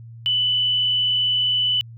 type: tone with frequency modulation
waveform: sine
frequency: 2988 Hz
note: F#7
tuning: 16 cents sharp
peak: -17 dBFS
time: 0.26-1.81 s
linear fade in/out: 0 ms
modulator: 75.3 Hz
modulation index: 0.44
effects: added 115 Hz sine -37 dBFS peak until 1.97 s